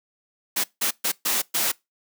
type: noise bursts at uneven times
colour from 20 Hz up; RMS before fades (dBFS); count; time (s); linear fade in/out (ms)
white; -23; 5; 0.56-0.64 / 0.81-0.91 / 1.04-1.12 / 1.25-1.42 / 1.54-1.72; 10
effects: noise-tail reverb RT60 0.2 s tail -23 dB re dry + high-pass 200 Hz 12 dB/octave